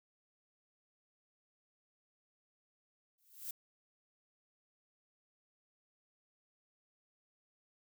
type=noise with exponential growth; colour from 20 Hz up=violet; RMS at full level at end=-39 dBFS; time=3.18-3.51 s; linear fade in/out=5 ms; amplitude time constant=70 ms; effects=none